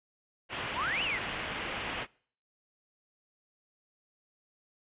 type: low-pass noise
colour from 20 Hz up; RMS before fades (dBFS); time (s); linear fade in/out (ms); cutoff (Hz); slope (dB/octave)
white; -37; 0.49-2.07; 50; 3200; 48
type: exponential two-way sweep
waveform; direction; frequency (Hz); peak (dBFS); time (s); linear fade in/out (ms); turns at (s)
sine; up then down; 830.6 to 3046 to 1764; -30; 0.74-1.2; 50; 1.03
effects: noise-tail reverb RT60 0.5 s tail -24 dB re dry + resampled to 8000 Hz